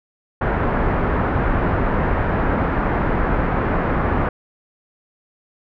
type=low-pass noise; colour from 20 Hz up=pink; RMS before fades=-19 dBFS; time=0.41-4.29 s; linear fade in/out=5 ms; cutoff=1700 Hz; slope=24 dB/octave; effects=none